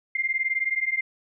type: beating tone pair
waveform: sine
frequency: 2093 / 2112 Hz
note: C7 / C7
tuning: 0 / +16 cents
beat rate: 19 Hz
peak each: -26 dBFS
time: 0.15-1.01 s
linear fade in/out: 5 ms
effects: none